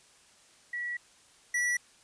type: tone pair in turn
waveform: sine / square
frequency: 1935 / 1948.5 Hz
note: B6 / B6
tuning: -36 / -24 cents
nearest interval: unison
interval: 12 cents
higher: second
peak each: -32 / -27 dBFS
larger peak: second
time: 0.73-0.97 / 1.54-1.77 s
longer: first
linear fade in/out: 5 ms
effects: white hiss -60 dBFS RMS until 2.03 s + resampled to 22050 Hz